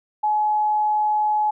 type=tone; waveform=sine; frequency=848 Hz; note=G#5; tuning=36 cents sharp; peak=-17 dBFS; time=0.23-1.51 s; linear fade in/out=10 ms; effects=none